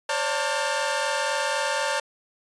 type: tone cluster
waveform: sawtooth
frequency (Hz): 535 / 579 / 898 / 1416 / 1589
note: C5 / D5 / A5 / F6 / G6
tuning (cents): +38 / -25 / +35 / +23 / +23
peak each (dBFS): -27 / -25 / -24 / -29 / -30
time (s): 0.09-2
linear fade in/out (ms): 5
effects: resampled to 22050 Hz